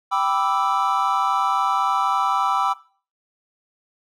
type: chord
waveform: triangle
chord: E minor seventh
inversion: first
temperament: equal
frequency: 784 / 987.8 / 1174.7 / 1318.5 Hz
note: G5 / B5 / D6 / E6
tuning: 0 / 0 / 0 / 0 cents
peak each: -22 dBFS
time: 0.11-2.74 s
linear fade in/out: 20 ms
effects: noise-tail reverb RT60 0.4 s tail -18 dB re dry